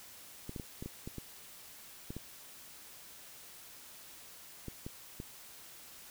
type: clicks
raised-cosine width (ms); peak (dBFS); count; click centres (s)
3; -28; 12; 0.494 / 0.562 / 0.598 / 0.825 / 0.86 / 1.075 / 1.183 / 2.105 / 2.166 / 4.683 / 4.865 / 5.201
effects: white hiss -53 dBFS RMS until 6.1 s